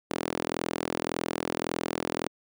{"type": "tone with high-pass filter", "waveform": "sawtooth", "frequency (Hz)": 41.79, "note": "E1", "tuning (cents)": 24, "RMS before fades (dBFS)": -32, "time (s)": [0.1, 2.28], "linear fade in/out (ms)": 10, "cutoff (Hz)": 320, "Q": 1.4, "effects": []}